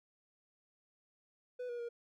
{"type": "tone with pitch steps", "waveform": "triangle", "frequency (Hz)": [496.6, 479.9, 472.3], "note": ["B4", "B4", "A#4"], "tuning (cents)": [9, -50, 23], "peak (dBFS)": -37, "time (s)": [1.59, 1.89], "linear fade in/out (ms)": 10, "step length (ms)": 100, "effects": []}